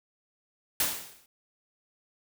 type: noise with exponential decay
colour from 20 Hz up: white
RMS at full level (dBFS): -24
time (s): 0.8-1.26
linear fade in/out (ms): 2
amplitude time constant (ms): 100
effects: none